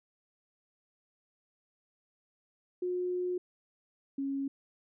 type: tone pair in turn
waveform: sine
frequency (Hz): 360.5 / 274.8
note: F#4 / C#4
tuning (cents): -45 / -15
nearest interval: perfect fourth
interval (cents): 470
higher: first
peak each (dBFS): -30 / -31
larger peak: first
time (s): 2.82-3.38 / 4.18-4.48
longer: first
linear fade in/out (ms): 5
effects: none